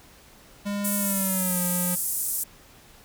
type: tone with pitch glide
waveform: square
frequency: 202.9 to 178.69 Hz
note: G#3 to F3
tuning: -40 to +40 cents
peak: -27 dBFS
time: 0.65-1.96 s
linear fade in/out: 20 ms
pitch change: -220 cents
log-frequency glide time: 0.98-1.61 s
type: band-pass noise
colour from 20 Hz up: pink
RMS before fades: -28 dBFS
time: 0.84-2.44 s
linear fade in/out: 10 ms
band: 8600 to 15000 Hz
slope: 24 dB/octave
effects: pink hiss -52 dBFS RMS until 3.04 s